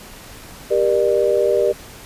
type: tone cluster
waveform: sine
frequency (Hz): 395.1 / 474.1 / 599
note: G4 / A#4 / D5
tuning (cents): +14 / +29 / +34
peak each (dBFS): -18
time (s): 0.7-1.73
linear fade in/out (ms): 20
effects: pink hiss -39 dBFS RMS until 2.05 s + resampled to 32000 Hz